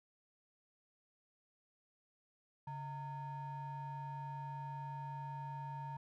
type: ring-modulated tone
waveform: triangle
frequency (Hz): 388.4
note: G4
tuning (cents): -16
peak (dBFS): -37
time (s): 2.67-5.97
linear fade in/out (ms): 5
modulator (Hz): 529
effects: none